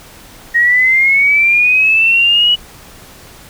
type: linear sweep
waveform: sine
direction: up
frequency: 1871 to 2947 Hz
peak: -7 dBFS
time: 0.54-2.56 s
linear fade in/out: 20 ms
effects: pink hiss -38 dBFS RMS until 3.49 s